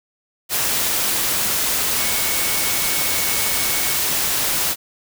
sine tone in noise, 2217 Hz, C#7, in tune, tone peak -30 dBFS, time 1.96-3.99 s, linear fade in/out 50 ms, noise white, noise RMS -20 dBFS, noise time 0.49-4.76 s, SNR -13 dB, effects none

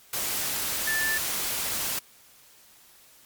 sine tone in noise, 1760 Hz, A6, in tune, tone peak -25 dBFS, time 0.87-1.18 s, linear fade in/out 5 ms, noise white, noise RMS -29 dBFS, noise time 0.13-1.99 s, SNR +1 dB, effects white hiss -55 dBFS RMS until 3.25 s + MP3 96 kbps

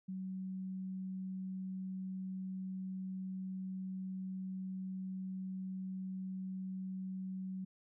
sine tone, 188.2 Hz, F#3, 30 cents sharp, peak -39 dBFS, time 0.08-7.65 s, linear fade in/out 10 ms, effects none

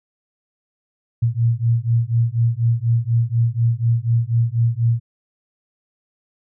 sine beating tone pair, 114.6 / 118.7 Hz, A#2 / A#2, -29 / +32 cents, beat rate 4.1 Hz, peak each -18 dBFS, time 1.22-5 s, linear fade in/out 10 ms, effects none

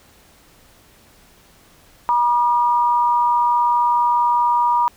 sine tone pair together, 960.3 / 1205 Hz, B5 / D6, -49 / +44 cents, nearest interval major third, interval 393 cents, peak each -14 / -22 dBFS, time 2.09-4.88 s, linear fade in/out 0 ms, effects pink hiss -51 dBFS RMS until 4.96 s

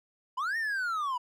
triangle linear two-way sweep, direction up then down, 958 to 1864.7 to 958 Hz, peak -27 dBFS, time 0.37-1.18 s, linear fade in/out 10 ms, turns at 0.57 s, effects none

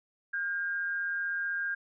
sine tone pair together, 1434.3 / 1610 Hz, F6 / G6, +46 / +46 cents, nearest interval major second, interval 200 cents, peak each -40 / -30 dBFS, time 0.33-1.75 s, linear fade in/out 10 ms, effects none

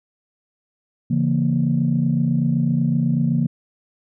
sine chord, A# diminished, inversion first, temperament just, 139.85 / 167.82 / 233.1 Hz, C#3 / E3 / A#3, +16 / +31 / 0 cents, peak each -20 dBFS, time 1.1-3.47 s, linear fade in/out 10 ms, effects tanh soft clip ceiling -8 dBFS

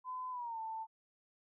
sine tone with pitch glide, 1015 to 888.7 Hz, B5 to A5, +47 to +17 cents, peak -39 dBFS, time 0.04-0.87 s, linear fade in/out 50 ms, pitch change -230 cents, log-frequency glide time 0.31-0.59 s, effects none

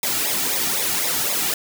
white noise with flanger, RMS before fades -22 dBFS, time 0.03-1.54 s, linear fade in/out 2 ms, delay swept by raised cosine 0.66 to 1.96 ms, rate 3.9 Hz, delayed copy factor -0.75, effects none

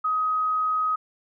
sine tone, 1260 Hz, D#6, 21 cents sharp, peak -21 dBFS, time 0.04-0.96 s, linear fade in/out 10 ms, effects none

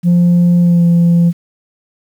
sine tone with pitch glide, 174.61 to 171.12 Hz, F3 to F3, 0 to -35 cents, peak -4 dBFS, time 0.03-1.33 s, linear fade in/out 50 ms, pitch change -35 cents, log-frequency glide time 0.6-0.84 s, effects tanh soft clip ceiling -5 dBFS + 7-bit

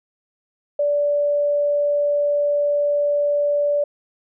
sine tone, 581 Hz, D5, 19 cents flat, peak -16 dBFS, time 0.79-3.84 s, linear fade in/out 5 ms, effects none

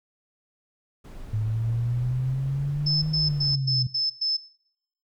brown noise, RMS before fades -40 dBFS, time 1.04-3.56 s, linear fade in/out 10 ms
sine exponential two-way sweep, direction up then down, 106.1 to 155.56 to 125.6 Hz, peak -23 dBFS, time 1.33-3.87 s, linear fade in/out 5 ms, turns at 3.1 s
sine tone bursts, 5250 Hz, E8, 8 cents flat, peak -22 dBFS, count 6, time 2.86-4.37 s, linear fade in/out 10 ms, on 160 ms, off 110 ms
effects noise-tail reverb RT60 0.7 s tail -20 dB re dry

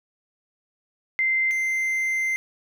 sine / triangle tone pair in turn, 2081 / 2081 Hz, C7 / C7, -10 / -10 cents, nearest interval unison, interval 0 cents, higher neither, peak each -19 / -20 dBFS, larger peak first, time 1.19-1.51 / 1.51-2.36 s, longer second, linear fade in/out 0 ms, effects none

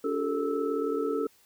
sine tone cluster, 285.1 / 359.1 / 407.7 / 446.1 / 1310 Hz, C#4 / F4 / G#4 / A4 / E6, +49 / +48 / -32 / +24 / -11 cents, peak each -32 / -37 / -34 / -29 / -38 dBFS, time 0.04-1.27 s, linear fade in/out 5 ms, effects white hiss -62 dBFS RMS until 1.45 s

